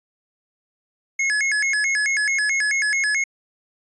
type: tone with vibrato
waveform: square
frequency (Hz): 1919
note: A#6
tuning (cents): +50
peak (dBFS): -19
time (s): 1.19-3.24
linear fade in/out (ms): 5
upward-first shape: square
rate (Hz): 4.6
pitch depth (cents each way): 210
effects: resampled to 22050 Hz

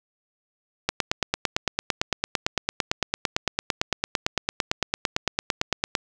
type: click train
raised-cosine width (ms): 0.2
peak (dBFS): -4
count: 46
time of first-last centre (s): 0.89-5.952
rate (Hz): 8.89
effects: none

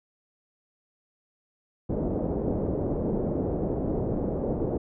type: low-pass noise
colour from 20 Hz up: white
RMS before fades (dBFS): -28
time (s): 1.89-4.78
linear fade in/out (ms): 10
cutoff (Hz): 510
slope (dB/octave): 24
effects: none

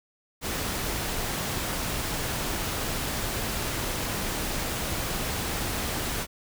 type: noise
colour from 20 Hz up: pink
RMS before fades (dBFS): -30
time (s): 0.41-6.27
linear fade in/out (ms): 50
effects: none

